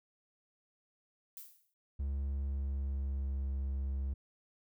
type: noise with exponential decay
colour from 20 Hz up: violet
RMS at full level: -45 dBFS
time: 1.37-1.74 s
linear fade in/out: 1 ms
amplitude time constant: 79 ms
type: tone with pitch glide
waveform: triangle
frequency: 69.3 to 67.72 Hz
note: C#2 to C#2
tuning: 0 to -40 cents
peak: -31 dBFS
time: 1.99-4.14 s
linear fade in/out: 10 ms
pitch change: -40 cents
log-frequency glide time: 2.21-3.49 s
effects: none